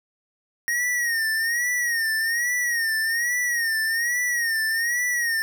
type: tone with vibrato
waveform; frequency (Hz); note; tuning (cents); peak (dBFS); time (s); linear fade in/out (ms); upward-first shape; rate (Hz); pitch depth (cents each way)
square; 1864.7; A#6; 0; -22; 0.68-5.42; 0; sine; 1.2; 92
effects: none